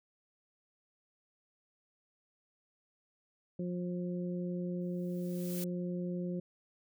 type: harmonic tone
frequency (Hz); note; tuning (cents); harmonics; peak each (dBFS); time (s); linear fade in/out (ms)
177.7; F3; +30; 1 / 2 / 3; -35 / -41 / -45; 3.59-6.4; 5
type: noise with exponential growth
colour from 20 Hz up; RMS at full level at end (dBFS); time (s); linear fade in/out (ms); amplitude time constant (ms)
blue; -40; 4.81-5.64; 2; 180
effects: none